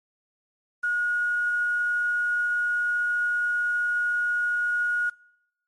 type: tone with quantisation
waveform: sine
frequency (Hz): 1445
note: F#6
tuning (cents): -41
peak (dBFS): -22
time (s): 0.83-5.1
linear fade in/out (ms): 10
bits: 8
effects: noise-tail reverb RT60 0.8 s tail -24 dB re dry + MP3 48 kbps